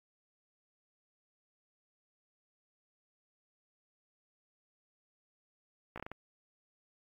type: slowing click train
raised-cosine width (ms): 0.5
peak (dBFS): -27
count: 6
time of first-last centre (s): 5.96-6.116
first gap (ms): 16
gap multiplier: 1.34
effects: AAC 32 kbps